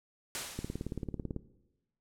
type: noise with exponential decay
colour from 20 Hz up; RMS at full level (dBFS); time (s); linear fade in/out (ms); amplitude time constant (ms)
white; -34; 0.35-1.04; 0; 150
type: click train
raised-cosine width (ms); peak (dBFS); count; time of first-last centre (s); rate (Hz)
3; -23; 15; 0.59-1.363; 18.1
effects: noise-tail reverb RT60 1.0 s tail -17 dB re dry + low-pass 10000 Hz 12 dB/octave